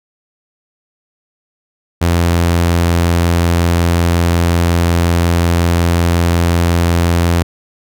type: tone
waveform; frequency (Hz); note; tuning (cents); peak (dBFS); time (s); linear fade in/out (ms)
sawtooth; 85.5; F2; -36; -6; 2.01-7.43; 10
effects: none